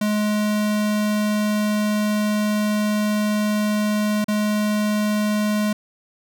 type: tone with dropouts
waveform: square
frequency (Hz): 210.5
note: G#3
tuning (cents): +24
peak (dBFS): -19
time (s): 0.01-5.73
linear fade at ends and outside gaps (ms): 5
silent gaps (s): 4.244-4.282
effects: none